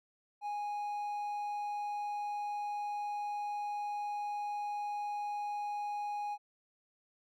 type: tone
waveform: triangle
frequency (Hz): 827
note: G#5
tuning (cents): -8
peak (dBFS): -33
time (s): 0.41-6.38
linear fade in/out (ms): 50
effects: none